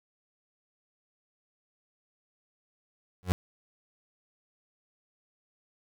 30% pulse tone with exponential growth, 91.2 Hz, F#2, 24 cents flat, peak -16 dBFS, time 3.23-3.32 s, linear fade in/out 0 ms, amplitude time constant 19 ms, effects none

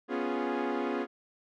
sawtooth chord, C# dominant seventh, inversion third, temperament equal, 246.9 / 277.2 / 349.2 / 415.3 Hz, B3 / C#4 / E#4 / G#4, 0 / 0 / 0 / 0 cents, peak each -31 dBFS, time 0.08-1.07 s, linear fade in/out 50 ms, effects low-pass 2000 Hz 12 dB/octave

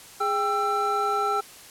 triangle tone cluster, 413.1 / 792 / 1335 Hz, G#4 / G5 / E6, -9 / +18 / +22 cents, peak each -27 / -25 / -23 dBFS, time 0.2-1.41 s, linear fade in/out 10 ms, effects white hiss -46 dBFS RMS until 1.7 s + low-pass 12000 Hz 12 dB/octave

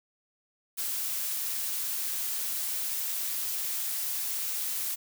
blue noise, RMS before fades -32 dBFS, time 0.77-4.96 s, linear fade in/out 20 ms, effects none

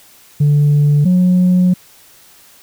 sine tone pair in turn, 146.3 / 181.35 Hz, D3 / F#3, -6 / -34 cents, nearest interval major third, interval 372 cents, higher second, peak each -6 dBFS, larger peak neither, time 0.4-1.05 / 1.05-1.74 s, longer second, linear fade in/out 10 ms, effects tanh soft clip ceiling -6 dBFS + white hiss -45 dBFS RMS until 2.62 s

